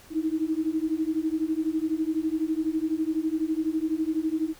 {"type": "beating tone pair", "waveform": "sine", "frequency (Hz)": [311.1, 323.1], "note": ["D#4", "E4"], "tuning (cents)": [0, -35], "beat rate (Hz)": 12, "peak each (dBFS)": -27, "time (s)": [0.1, 4.54], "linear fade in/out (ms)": 50, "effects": ["pink hiss -52 dBFS RMS until 4.59 s"]}